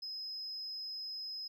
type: tone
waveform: triangle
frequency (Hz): 5090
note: D#8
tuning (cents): +39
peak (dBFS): -37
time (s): 0.02-1.48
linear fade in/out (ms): 10
effects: tanh soft clip ceiling -37 dBFS